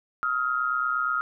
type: tone pair together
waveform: sine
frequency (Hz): 1270 / 1398.4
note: D#6 / F6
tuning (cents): +35 / +2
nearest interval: major second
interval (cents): 167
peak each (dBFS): -26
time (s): 0.23-1.21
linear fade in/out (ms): 0
effects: none